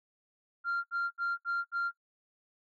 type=tone bursts; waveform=sine; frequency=1388 Hz; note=F6; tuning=11 cents flat; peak=-27 dBFS; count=5; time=0.64-1.916 s; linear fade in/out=50 ms; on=200 ms; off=69 ms; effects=noise-tail reverb RT60 0.1 s tail -20 dB re dry + tanh soft clip ceiling -27 dBFS